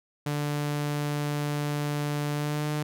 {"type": "tone with pitch glide", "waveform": "sawtooth", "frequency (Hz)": [146.83, 150.09], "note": ["D3", "D3"], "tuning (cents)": [0, 38], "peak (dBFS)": -23, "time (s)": [0.26, 2.83], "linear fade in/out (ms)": 5, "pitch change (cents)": 38, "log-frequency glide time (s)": [2.32, 2.67], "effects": []}